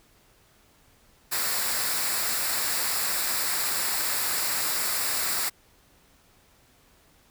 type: noise with comb filter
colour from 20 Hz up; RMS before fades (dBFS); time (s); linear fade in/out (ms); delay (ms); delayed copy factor
white; -27; 1.31-5.5; 20; 0.32; -0.55
effects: pink hiss -60 dBFS RMS until 7.3 s